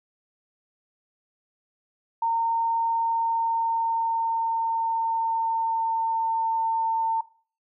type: tone with pitch glide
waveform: sine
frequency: 916 to 902.3 Hz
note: A#5 to A5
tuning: -31 to +43 cents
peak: -21 dBFS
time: 2.22-7.21 s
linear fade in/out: 5 ms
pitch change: -26 cents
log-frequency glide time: 2.87-6.59 s
effects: noise-tail reverb RT60 0.4 s tail -18 dB re dry